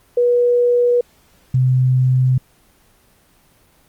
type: tone pair in turn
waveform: sine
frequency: 485.1 / 128.49 Hz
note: B4 / C3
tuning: -31 / -31 cents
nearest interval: octave + major seventh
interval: 2300 cents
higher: first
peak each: -11 dBFS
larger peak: neither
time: 0.17-1.01 / 1.54-2.38 s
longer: neither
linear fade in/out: 5 ms
effects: pink hiss -54 dBFS RMS until 3.88 s + Opus 24 kbps